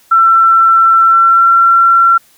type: tone with pitch glide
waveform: sine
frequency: 1344 to 1360.4 Hz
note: E6 to F6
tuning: +33 to -46 cents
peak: -4 dBFS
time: 0.11-2.18 s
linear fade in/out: 10 ms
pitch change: +21 cents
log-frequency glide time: 1.04-1.49 s
effects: white hiss -48 dBFS RMS until 2.37 s

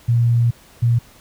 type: tone pair in turn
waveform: sine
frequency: 118.2 / 118.2 Hz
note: A#2 / A#2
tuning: +24 / +24 cents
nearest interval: unison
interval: 0 cents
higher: neither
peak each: -12 dBFS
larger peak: neither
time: 0.08-0.51 / 0.82-0.99 s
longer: first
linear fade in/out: 10 ms
effects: pink hiss -48 dBFS RMS until 1.2 s

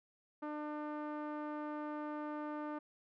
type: tone with low-pass filter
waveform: sawtooth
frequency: 300 Hz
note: D4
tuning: 37 cents sharp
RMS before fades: -42 dBFS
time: 0.42-2.79 s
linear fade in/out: 10 ms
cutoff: 1200 Hz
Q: 1.7
effects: none

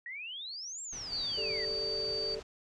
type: exponential two-way sweep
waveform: sine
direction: up then down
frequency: 1864.7 to 7600 to 1864.7 Hz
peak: -39 dBFS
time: 0.06-1.65 s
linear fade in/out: 2 ms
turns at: 0.82 s
type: low-pass noise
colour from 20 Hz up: pink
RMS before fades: -49 dBFS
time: 0.92-2.43 s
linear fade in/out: 10 ms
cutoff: 6600 Hz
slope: 24 dB/octave
type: tone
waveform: sine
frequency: 4612 Hz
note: D8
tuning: 32 cents flat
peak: -33 dBFS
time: 1.12-2.35 s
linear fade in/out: 5 ms
type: chord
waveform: sine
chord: G suspended second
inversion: none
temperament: just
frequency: 392 / 441 / 588 Hz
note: G4 / A4 / D5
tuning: 0 / +4 / +2 cents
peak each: -41 / -39 / -43 dBFS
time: 1.37-2.4 s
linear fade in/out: 10 ms
effects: none

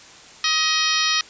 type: harmonic tone with a mistuned harmonic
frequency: 630 Hz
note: D#5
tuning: 21 cents sharp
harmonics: 2 / 3 / 4 / 5 / 6 / 7 / 8 / 9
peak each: -26 / -26 / -26 / -26 / -26 / -26 / -26 / -26 dBFS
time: 0.44-1.21 s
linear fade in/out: 2 ms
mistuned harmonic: 7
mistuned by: -37 cents
effects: white hiss -44 dBFS RMS until 1.29 s + resampled to 16000 Hz

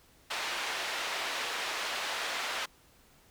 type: band-pass noise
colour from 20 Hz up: white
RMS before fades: -35 dBFS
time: 0.3-2.66 s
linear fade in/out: 10 ms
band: 530 to 3200 Hz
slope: 12 dB/octave
effects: pink hiss -62 dBFS RMS until 3.3 s

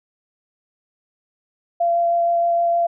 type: tone with vibrato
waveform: sine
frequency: 685 Hz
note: F5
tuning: 34 cents flat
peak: -15 dBFS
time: 1.8-2.87 s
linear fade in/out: 10 ms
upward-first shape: sine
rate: 6.4 Hz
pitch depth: 8 cents each way
effects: none

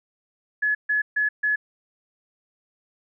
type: tone bursts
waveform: sine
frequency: 1702 Hz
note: G#6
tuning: 42 cents sharp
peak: -19 dBFS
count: 4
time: 0.62-1.56 s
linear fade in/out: 10 ms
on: 130 ms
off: 140 ms
effects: none

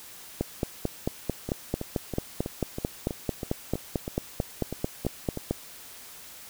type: two click trains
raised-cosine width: 2 ms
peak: -18 / -12 dBFS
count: 13 / 24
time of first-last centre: 1.49-5.373 / 0.41-5.51 s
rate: 3.09 / 4.51 Hz
effects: white hiss -46 dBFS RMS until 6.49 s

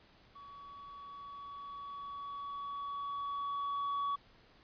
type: tone with level ramp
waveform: triangle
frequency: 1130 Hz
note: C#6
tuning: 33 cents sharp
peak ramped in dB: -48 to -30 dBFS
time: 0.35-4.16 s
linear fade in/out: 10 ms
effects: pink hiss -63 dBFS RMS until 4.63 s + resampled to 11025 Hz

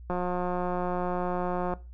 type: click train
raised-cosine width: 1 ms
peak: -17 dBFS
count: 294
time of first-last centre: 0.1-1.737 s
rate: 179 Hz
effects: noise-tail reverb RT60 0.3 s tail -19 dB re dry + added 60 Hz sine -42 dBFS peak until 1.93 s

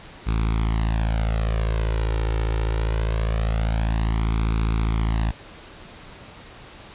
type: tone with flanger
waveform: sawtooth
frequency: 55 Hz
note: A1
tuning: in tune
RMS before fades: -22 dBFS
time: 0.26-5.32 s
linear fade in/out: 20 ms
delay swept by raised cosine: 0.82 to 2.22 ms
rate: 0.23 Hz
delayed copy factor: +1
effects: pink hiss -43 dBFS RMS until 6.94 s + resampled to 8000 Hz

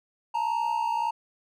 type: tone pair together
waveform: triangle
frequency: 870.7 / 932.3 Hz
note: A5 / A#5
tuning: -18 / 0 cents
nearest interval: minor second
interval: 118 cents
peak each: -28 / -24 dBFS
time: 0.34-1.11 s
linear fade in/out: 10 ms
effects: none

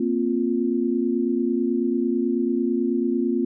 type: chord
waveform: sine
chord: Bb suspended second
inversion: none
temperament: just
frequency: 233.1 / 262.2 / 349.6 Hz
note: Bb3 / C4 / F4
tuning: 0 / +4 / +2 cents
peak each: -24 dBFS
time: 0-3.45 s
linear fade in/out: 5 ms
effects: none

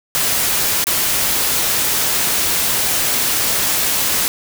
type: noise with dropouts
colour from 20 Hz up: white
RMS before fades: -17 dBFS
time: 0.15-4.28 s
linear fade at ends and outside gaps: 0 ms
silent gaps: 0.841-0.869 s
effects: none

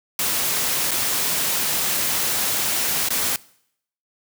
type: noise with dropouts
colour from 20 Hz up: white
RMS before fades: -22 dBFS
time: 0.19-3.36 s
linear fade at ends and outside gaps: 2 ms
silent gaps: 0.91-0.915 / 3.087-3.104 s
effects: noise-tail reverb RT60 0.7 s tail -22 dB re dry + high-pass 80 Hz 12 dB/octave

